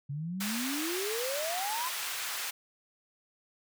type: exponential sweep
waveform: sine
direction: up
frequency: 136.5 to 1046.5 Hz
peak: -33 dBFS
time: 0.09-1.89 s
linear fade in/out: 10 ms
type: high-pass noise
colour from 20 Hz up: pink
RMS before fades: -36 dBFS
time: 0.4-2.51 s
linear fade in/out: 10 ms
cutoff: 1300 Hz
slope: 12 dB/octave
effects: none